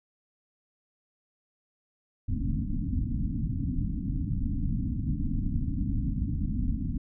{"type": "low-pass noise", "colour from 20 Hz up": "pink", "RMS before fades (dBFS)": -29, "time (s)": [2.28, 6.98], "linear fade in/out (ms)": 5, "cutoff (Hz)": 290, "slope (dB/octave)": 96, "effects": []}